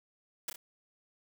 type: noise with echo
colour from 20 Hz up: white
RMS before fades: -35 dBFS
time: 0.48-0.5 s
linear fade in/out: 5 ms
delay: 30 ms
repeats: 2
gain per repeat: -6 dB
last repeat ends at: 0.56 s
effects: none